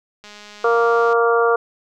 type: click train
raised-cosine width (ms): 0.2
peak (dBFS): -23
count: 186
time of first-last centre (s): 0.24-1.129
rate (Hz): 208
type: harmonic tone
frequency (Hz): 233.1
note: A#3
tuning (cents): 0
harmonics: 2 / 3 / 4 / 5 / 6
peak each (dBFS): -15 / -22 / -26 / -20 / -22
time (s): 0.64-1.56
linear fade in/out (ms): 5
effects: none